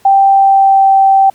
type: tone with pitch glide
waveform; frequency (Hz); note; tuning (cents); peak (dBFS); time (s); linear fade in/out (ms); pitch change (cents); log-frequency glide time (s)
sine; 784 to 777.7; G5 to G5; 0 to -14; -4; 0.05-1.3; 5; -14; 0.31-0.91
effects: pink hiss -48 dBFS RMS until 1.34 s + high-pass 100 Hz 12 dB/octave